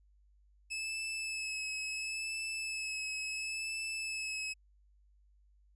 sawtooth tone with vibrato, 2600 Hz, E7, 24 cents flat, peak -33 dBFS, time 0.7-4.54 s, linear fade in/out 20 ms, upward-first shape sine, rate 0.72 Hz, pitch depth 23 cents each way, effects added 50 Hz sine -63 dBFS peak until 5.75 s + resampled to 24000 Hz

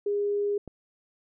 sine tone, 408.5 Hz, G#4, 29 cents flat, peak -24 dBFS, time 0.06-0.58 s, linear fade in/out 5 ms
click, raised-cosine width 2 ms, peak -26 dBFS, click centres 0.677 s
effects none

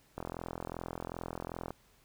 click train, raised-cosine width 1 ms, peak -24 dBFS, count 66, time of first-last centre 0.18-1.706 s, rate 42.6 Hz, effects pink hiss -66 dBFS RMS until 2.04 s

